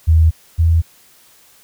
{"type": "tone pair in turn", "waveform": "sine", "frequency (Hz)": [80.5, 82.52], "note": ["E2", "E2"], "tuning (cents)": [-41, 2], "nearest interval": "unison", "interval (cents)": 43, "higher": "second", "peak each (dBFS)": [-7, -9], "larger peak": "first", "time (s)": [[0.07, 0.31], [0.58, 0.82]], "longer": "neither", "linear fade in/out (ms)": 20, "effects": ["white hiss -49 dBFS RMS until 1.63 s"]}